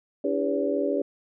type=tone cluster; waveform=sine; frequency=285.8 / 329.4 / 401.9 / 496.1 / 570 Hz; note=D4 / E4 / G4 / B4 / C#5; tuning=-47 / -1 / +43 / +8 / +48 cents; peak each=-28 / -34 / -28 / -31 / -28 dBFS; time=0.24-1.02 s; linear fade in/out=5 ms; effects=none